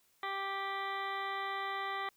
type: harmonic tone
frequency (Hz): 392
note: G4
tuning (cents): 0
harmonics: 1 / 2 / 3 / 4 / 5 / 6 / 8 / 9 / 10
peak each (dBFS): -46 / -41 / -39 / -50 / -41 / -51 / -51 / -51 / -53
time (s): 0.23-2.09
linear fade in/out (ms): 2
effects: white hiss -71 dBFS RMS until 2.16 s